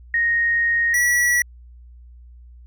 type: tone pair in turn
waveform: sine / square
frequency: 1864.7 / 1939.1 Hz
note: A#6 / B6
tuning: 0 / -32 cents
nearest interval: minor second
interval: 68 cents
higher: second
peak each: -16 dBFS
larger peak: neither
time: 0.14-0.94 / 0.94-1.42 s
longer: first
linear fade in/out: 2 ms
effects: added 60 Hz sine -41 dBFS peak until 2.66 s